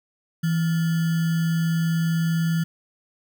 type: tone with sample-and-hold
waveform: sine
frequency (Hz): 164.81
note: E3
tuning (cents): 0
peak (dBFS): -19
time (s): 0.43-2.64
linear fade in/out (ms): 10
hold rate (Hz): 1575
effects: none